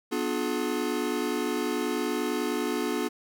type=chord; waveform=square; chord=B diminished seventh; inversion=none; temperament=just; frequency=246.9 / 296.3 / 355.6 / 426.7 Hz; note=B3 / D4 / F4 / Ab4; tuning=0 / +15 / +31 / +47 cents; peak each=-33 dBFS; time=0.11-3.09 s; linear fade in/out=20 ms; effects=none